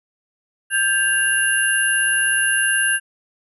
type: tone cluster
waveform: sine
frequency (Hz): 1579 / 1698 / 2797 / 11020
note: G6 / G#6 / F7 / F9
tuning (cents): +12 / +38 / +2 / -24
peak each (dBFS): -18 / -26 / -24 / -21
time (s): 0.7-3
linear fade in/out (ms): 50
effects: none